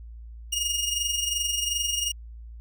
20% pulse tone with amplitude modulation, 2854 Hz, F7, 37 cents sharp, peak -18 dBFS, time 0.52-2.12 s, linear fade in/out 10 ms, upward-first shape sine, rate 22.7 Hz, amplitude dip 55%, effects added 57 Hz sine -39 dBFS peak until 2.6 s

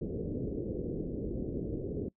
white low-pass noise, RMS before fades -36 dBFS, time 0.01-2.09 s, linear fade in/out 10 ms, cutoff 470 Hz, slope 48 dB/octave, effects noise-tail reverb RT60 0.1 s tail -22 dB re dry

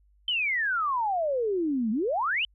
sine exponential two-way sweep, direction down then up, 3122 to 207.7 to 3122 Hz, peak -24 dBFS, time 0.28-2.45 s, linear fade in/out 2 ms, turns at 1.91 s, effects added 50 Hz sine -59 dBFS peak until 2.54 s

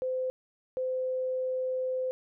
sine tone pair in turn, 514 / 514 Hz, C5 / C5, -31 / -31 cents, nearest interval unison, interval 0 cents, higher neither, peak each -28 dBFS, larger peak neither, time 0.02-0.3 / 0.77-2.11 s, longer second, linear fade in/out 0 ms, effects none

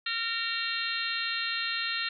harmonic tone, 459.5 Hz, A#4, 25 cents flat, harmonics 3 / 4 / 5 / 6 / 7 / 8 / 9, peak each -37 / -35 / -41 / -35 / -41 / -37 / -35 dBFS, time 0.06-2.09 s, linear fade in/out 5 ms, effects none

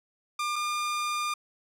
sawtooth tone pair in turn, 1200 / 1204.7 Hz, D6 / D6, +37 / +44 cents, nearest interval unison, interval 7 cents, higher second, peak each -24 dBFS, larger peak neither, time 0.39-0.56 / 0.56-1.34 s, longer second, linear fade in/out 5 ms, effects low-pass 10000 Hz 12 dB/octave

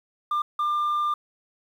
sine tone bursts at uneven times, 1196 Hz, D6, 31 cents sharp, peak -19 dBFS, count 2, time 0.31-0.42 / 0.59-1.14 s, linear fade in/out 5 ms, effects tanh soft clip ceiling -21 dBFS + 9-bit

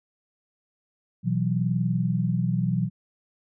sine chord, B suspended fourth, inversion none, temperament just, 123.47 / 164.63 / 185.21 Hz, B2 / E3 / F#3, 0 / -2 / +2 cents, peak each -26 dBFS, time 1.23-2.9 s, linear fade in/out 50 ms, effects none

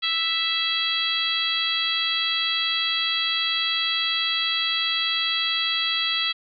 harmonic tone, 659.3 Hz, E5, in tune, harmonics 2 / 3 / 4 / 5 / 6 / 7, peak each -33 / -31 / -30 / -24 / -28 / -34 dBFS, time 0.02-6.33 s, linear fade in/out 20 ms, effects none

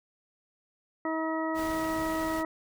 harmonic tone, 320 Hz, D#4, 49 cents sharp, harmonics 1 / 2 / 3 / 4 / 6, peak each -31 / -34 / -36 / -37 / -39 dBFS, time 1.05-2.45 s, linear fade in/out 2 ms
pink noise, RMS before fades -41 dBFS, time 1.54-2.44 s, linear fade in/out 50 ms
effects none

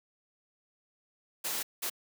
white noise bursts at uneven times, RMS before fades -34 dBFS, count 2, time 1.44-1.63 / 1.82-1.9 s, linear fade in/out 10 ms, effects high-pass 200 Hz 12 dB/octave

